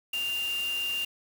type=tone in noise; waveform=sine; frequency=2794 Hz; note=F7; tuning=in tune; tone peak=-28 dBFS; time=0.13-1.05 s; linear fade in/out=5 ms; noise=white; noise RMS=-41 dBFS; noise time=0.13-1.05 s; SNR=+10 dB; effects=none